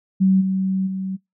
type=tone with level steps; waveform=sine; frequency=190.1 Hz; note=F#3; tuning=47 cents sharp; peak=-12 / -18 / -23 dBFS; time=0.2-1.17 s; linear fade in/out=20 ms; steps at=0.4 / 0.86 s; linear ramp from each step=20 ms; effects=noise-tail reverb RT60 0.2 s tail -26 dB re dry